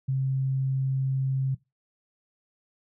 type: tone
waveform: sine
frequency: 133.4 Hz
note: C3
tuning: 34 cents sharp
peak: -23 dBFS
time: 0.08-1.55 s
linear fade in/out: 10 ms
effects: noise-tail reverb RT60 0.2 s tail -19 dB re dry